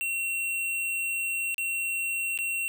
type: tone with dropouts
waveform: square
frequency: 2729 Hz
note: F7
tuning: 41 cents flat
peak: -28 dBFS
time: 0.01-2.68 s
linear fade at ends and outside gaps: 0 ms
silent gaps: 1.544-1.581 / 2.376-2.388 s
effects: none